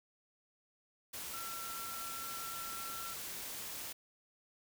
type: tone in noise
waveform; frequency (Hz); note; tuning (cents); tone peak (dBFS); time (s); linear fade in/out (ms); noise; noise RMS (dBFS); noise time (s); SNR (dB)
sine; 1352; E6; +43; -45; 1.33-3.14; 10; white; -44; 1.13-3.93; -4
effects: none